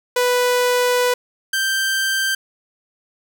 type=tone pair in turn; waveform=sawtooth; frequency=493.9 / 1568 Hz; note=B4 / G6; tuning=0 / 0 cents; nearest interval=octave + minor sixth; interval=2000 cents; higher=second; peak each=-11 / -14 dBFS; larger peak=first; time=0.16-1.14 / 1.53-2.35 s; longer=first; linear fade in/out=5 ms; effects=none